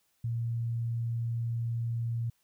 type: tone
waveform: sine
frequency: 116.54 Hz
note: A#2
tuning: in tune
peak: -29 dBFS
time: 0.24-2.3 s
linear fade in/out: 5 ms
effects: white hiss -73 dBFS RMS until 2.43 s